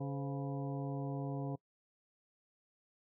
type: harmonic tone with a mistuned harmonic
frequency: 140 Hz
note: C#3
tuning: 18 cents sharp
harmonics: 1 / 2 / 3 / 4 / 5 / 6 / 7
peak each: -38 / -42 / -47 / -48 / -49 / -56 / -54 dBFS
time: 0-1.56 s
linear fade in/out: 10 ms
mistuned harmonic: 4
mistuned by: -120 cents
effects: noise-tail reverb RT60 0.1 s tail -24 dB re dry